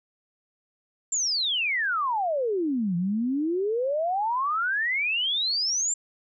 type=exponential two-way sweep; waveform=sine; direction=down then up; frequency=7459 to 168.6 to 7459 Hz; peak=-23 dBFS; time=1.12-5.94 s; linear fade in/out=5 ms; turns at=2.96 s; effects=none